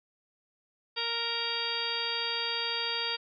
harmonic tone, 466.2 Hz, A#4, in tune, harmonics 1 / 2 / 3 / 4 / 5 / 6 / 7 / 8 / 10, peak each -41 / -40 / -40 / -41 / -41 / -38 / -37 / -37 / -35 dBFS, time 0.96-3.17 s, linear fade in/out 20 ms, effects none

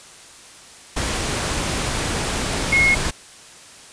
sine tone in noise, 2164 Hz, C#7, 42 cents flat, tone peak -13 dBFS, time 2.72-2.95 s, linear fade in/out 10 ms, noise pink, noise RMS -23 dBFS, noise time 0.96-3.11 s, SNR +7 dB, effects white hiss -43 dBFS RMS until 3.92 s + resampled to 22050 Hz

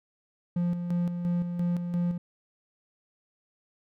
triangle tone with tremolo, 174.61 Hz, F3, in tune, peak -22 dBFS, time 0.56-2.18 s, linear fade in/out 5 ms, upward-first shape square, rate 2.9 Hz, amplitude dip 50%, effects none

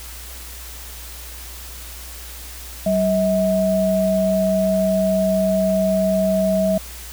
sine tone pair together, 190.87 / 642 Hz, G3 / E5, -46 / -46 cents, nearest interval octave + major sixth, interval 2100 cents, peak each -19 / -17 dBFS, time 2.86-6.78 s, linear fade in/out 5 ms, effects added 60 Hz sine -36 dBFS peak until 7.12 s + white hiss -37 dBFS RMS until 7.12 s

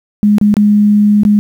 sine tone with dropouts, 207.7 Hz, G#3, in tune, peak -5 dBFS, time 0.23-1.39 s, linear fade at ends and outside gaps 0 ms, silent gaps 0.383-0.413 / 0.541-0.568 / 1.234-1.251 s, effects 7-bit

